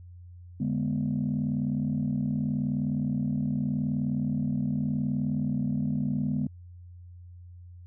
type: chord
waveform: sine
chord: G# diminished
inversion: second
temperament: equal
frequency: 146.83 / 207.7 / 246.9 Hz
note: D3 / G#3 / B3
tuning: 0 / 0 / 0 cents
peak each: -29 dBFS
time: 0.6-6.47 s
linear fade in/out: 5 ms
effects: tanh soft clip ceiling -19 dBFS + added 88 Hz sine -44 dBFS peak until 7.86 s